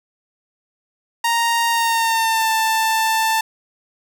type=tone with pitch glide; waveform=sawtooth; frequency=931 to 887.4 Hz; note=A#5 to A5; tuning=-2 to +14 cents; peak=-12 dBFS; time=1.24-3.41 s; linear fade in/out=5 ms; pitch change=-84 cents; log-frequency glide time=1.7-2.51 s; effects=none